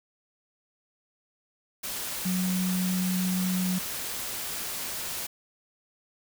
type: tone in noise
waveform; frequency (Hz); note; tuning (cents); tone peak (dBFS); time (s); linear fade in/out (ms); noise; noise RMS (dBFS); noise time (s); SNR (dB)
sine; 184; F#3; -9; -25; 2.25-3.79; 10; white; -34; 1.83-5.27; +6
effects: none